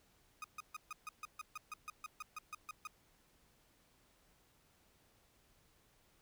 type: tone bursts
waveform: 30% pulse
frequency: 1243 Hz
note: D#6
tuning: 2 cents flat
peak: -40 dBFS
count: 16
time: 0.42-2.872 s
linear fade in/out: 2 ms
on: 22 ms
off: 140 ms
effects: pink hiss -71 dBFS RMS until 6.21 s